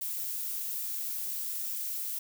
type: noise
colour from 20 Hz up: violet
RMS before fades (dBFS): -35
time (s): 0.01-2.19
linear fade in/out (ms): 5
effects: none